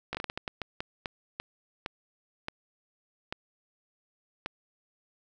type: slowing click train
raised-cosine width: 0.3 ms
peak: -17 dBFS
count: 16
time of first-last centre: 0.13-4.461 s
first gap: 17 ms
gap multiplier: 1.35
effects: none